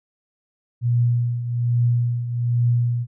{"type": "tone with tremolo", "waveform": "sine", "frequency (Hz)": 120, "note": "B2", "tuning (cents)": -49, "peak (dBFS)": -14, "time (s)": [0.81, 3.07], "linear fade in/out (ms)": 50, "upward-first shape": "triangle", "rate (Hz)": 1.2, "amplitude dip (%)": 70, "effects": []}